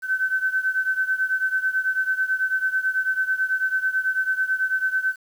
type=beating tone pair; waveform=sine; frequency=1526 / 1535.1 Hz; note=G6 / G6; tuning=-47 / -37 cents; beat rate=9.1 Hz; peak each=-22 / -25 dBFS; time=0.02-5.16 s; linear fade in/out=50 ms; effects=8-bit